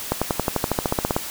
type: accelerating click train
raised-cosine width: 1 ms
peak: -5 dBFS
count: 15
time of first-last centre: 0.12-1.165 s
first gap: 96 ms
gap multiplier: 0.96
effects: white hiss -32 dBFS RMS until 1.3 s